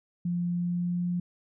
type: tone with pitch glide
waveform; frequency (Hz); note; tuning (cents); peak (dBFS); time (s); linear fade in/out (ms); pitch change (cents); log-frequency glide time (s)
sine; 174.61 to 176.43; F3 to F3; 0 to +18; -26; 0.25-1.2; 5; +18; 0.49-1.09
effects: none